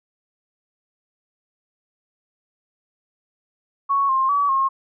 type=tone with pitch steps; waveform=sine; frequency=1110 / 1060 / 1141 / 1076 Hz; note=C#6 / C6 / C#6 / C6; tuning=+2 / +22 / +50 / +48 cents; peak=-16 dBFS; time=3.89-4.69 s; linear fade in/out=20 ms; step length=200 ms; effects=none